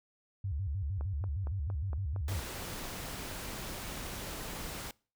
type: tone with vibrato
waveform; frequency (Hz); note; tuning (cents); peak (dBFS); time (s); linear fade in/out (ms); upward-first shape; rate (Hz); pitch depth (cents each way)
sine; 83.4; E2; +21; -32; 0.44-2.4; 5; square; 6.5; 270
type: click train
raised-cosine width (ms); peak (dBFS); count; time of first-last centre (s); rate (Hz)
1; -31; 12; 1.01-3.545; 4.34
type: noise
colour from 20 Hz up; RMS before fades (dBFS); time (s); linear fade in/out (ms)
pink; -41; 2.28-4.91; 2
effects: noise-tail reverb RT60 0.4 s tail -25 dB re dry